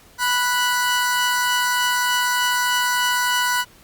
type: tone pair together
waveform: sawtooth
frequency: 985.1 / 1476 Hz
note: B5 / F#6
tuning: -5 / -5 cents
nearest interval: perfect fifth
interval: 700 cents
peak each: -17 dBFS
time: 0.18-3.65 s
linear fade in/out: 50 ms
effects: pink hiss -50 dBFS RMS until 3.83 s + Opus 48 kbps